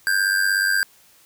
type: tone with amplitude modulation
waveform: square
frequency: 1583 Hz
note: G6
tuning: 17 cents sharp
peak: -15 dBFS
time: 0.07-0.83 s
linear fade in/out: 0 ms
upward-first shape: sine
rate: 96.7 Hz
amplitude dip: 70%
effects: white hiss -54 dBFS RMS until 1.25 s